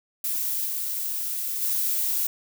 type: noise with level steps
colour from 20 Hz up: violet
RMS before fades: -27 / -29 / -25 dBFS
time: 0.24-2.27 s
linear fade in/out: 5 ms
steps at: 0.65 / 1.61 s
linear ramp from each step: 20 ms
effects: none